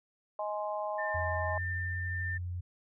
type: harmonic tone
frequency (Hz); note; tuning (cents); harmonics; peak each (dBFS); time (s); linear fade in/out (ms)
209.1; G#3; +12; 3 / 4 / 5; -35 / -37 / -39; 0.39-1.58; 2
type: tone with tremolo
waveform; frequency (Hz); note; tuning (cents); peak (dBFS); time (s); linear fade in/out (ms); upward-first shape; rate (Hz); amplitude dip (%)
sine; 1793; A6; +32; -34; 0.98-2.38; 10; triangle; 1.7; 25
type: tone with pitch glide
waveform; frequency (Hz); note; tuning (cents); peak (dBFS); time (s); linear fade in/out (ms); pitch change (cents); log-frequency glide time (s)
sine; 87.31 to 88.84; F2 to F2; 0 to +30; -34; 1.14-2.61; 10; +30; 1.43-1.61
effects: none